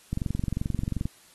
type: click train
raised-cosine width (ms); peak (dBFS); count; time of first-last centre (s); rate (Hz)
5; -15; 22; 0.13-1.055; 22.7
effects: white hiss -56 dBFS RMS until 1.34 s + AAC 32 kbps